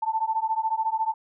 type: beating tone pair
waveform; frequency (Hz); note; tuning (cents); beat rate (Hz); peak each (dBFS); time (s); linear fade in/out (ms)
sine; 880 / 894; A5 / A5; 0 / +27; 14; -26; 0.02-1.14; 10
effects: none